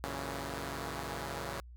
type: chord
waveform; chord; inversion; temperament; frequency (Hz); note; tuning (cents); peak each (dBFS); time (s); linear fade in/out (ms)
5% pulse; F# dominant seventh; none; equal; 92.5 / 116.54 / 138.59 / 164.81; F#2 / A#2 / C#3 / E3; 0 / 0 / 0 / 0; -33 / -33 / -30 / -33; 0.04-1.6; 0
effects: added 60 Hz sine -48 dBFS peak until 1.76 s